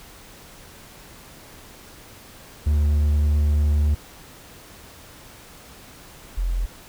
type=tone pair in turn; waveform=triangle / sine; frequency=74.2 / 43.45 Hz; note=D2 / F1; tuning=+18 / -8 cents; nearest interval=major sixth; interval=926 cents; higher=first; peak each=-14 / -20 dBFS; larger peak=first; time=2.66-3.95 / 6.37-6.66 s; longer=first; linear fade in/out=10 ms; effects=pink hiss -45 dBFS RMS until 6.88 s